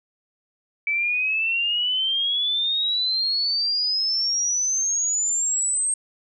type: exponential sweep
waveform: sine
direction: up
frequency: 2296 to 8460 Hz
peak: -20 dBFS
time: 0.87-5.94 s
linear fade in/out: 2 ms
effects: none